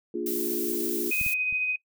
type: chord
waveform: sine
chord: Bb dominant seventh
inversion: none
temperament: equal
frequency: 233.1 / 293.7 / 349.2 / 415.3 Hz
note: Bb3 / D4 / F4 / Ab4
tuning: 0 / 0 / 0 / 0 cents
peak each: -36 / -35 / -30 / -34 dBFS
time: 0.14-1.11 s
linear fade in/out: 5 ms
type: noise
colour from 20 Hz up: violet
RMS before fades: -32 dBFS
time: 0.26-1.34 s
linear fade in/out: 5 ms
type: tone with tremolo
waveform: sine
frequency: 2506 Hz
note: D#7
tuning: 12 cents sharp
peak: -23 dBFS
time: 1.11-1.76 s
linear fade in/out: 5 ms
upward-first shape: triangle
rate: 14 Hz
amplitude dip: 40%
type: clicks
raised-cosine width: 5 ms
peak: -26 / -28 / -35 dBFS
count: 3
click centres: 1.213 / 1.264 / 1.526 s
effects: noise-tail reverb RT60 0.1 s tail -20 dB re dry